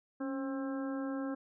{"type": "harmonic tone with a mistuned harmonic", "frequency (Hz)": 266.2, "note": "C4", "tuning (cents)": 30, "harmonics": [1, 2, 3, 4, 5, 6], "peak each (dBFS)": [-35, -42, -50, -50, -49, -51], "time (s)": [0.2, 1.35], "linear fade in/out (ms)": 10, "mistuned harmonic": 1, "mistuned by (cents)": 51, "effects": []}